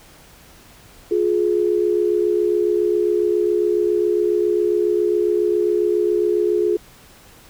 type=tone pair together; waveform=sine; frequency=353.6 / 420.9 Hz; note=F4 / G#4; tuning=+22 / +23 cents; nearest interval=minor third; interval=301 cents; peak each=-18 dBFS; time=1.11-6.77 s; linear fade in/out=5 ms; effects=pink hiss -47 dBFS RMS until 7.49 s